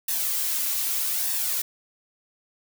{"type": "noise with flanger", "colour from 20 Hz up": "blue", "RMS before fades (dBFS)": -26, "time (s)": [0.08, 1.62], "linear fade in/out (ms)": 5, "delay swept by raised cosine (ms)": [1.1, 3.5], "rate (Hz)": 0.81, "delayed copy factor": 0.6, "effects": []}